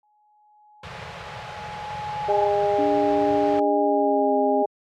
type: tone with exponential growth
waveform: sine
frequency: 841 Hz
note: G#5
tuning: 22 cents sharp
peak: -22 dBFS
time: 0.03-2.47 s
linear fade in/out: 2 ms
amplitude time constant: 530 ms
type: band-stop noise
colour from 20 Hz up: pink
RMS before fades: -34 dBFS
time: 0.83-3.6 s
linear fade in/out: 5 ms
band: 180 to 440 Hz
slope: 48 dB/octave
type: harmonic tone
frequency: 204.1 Hz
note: G#3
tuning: 30 cents flat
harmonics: 2 / 3 / 4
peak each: -23 / -23 / -23 dBFS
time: 2.28-4.66 s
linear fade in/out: 10 ms
type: tone with pitch glide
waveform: sine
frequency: 289.7 to 267.2 Hz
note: D4 to C4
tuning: -24 to +36 cents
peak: -24 dBFS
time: 2.78-4.63 s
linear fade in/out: 10 ms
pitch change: -140 cents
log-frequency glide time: 3.78-4.36 s
effects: high-pass 100 Hz 12 dB/octave + low-pass 3000 Hz 12 dB/octave